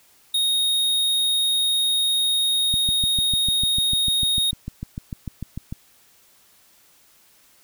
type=tone; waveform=square; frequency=3729 Hz; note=A#7; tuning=in tune; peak=-19 dBFS; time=0.34-4.51 s; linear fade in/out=5 ms
type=click train; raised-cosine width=5 ms; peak=-17 dBFS; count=21; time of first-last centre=2.74-5.725 s; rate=6.7 Hz
effects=white hiss -56 dBFS RMS until 7.63 s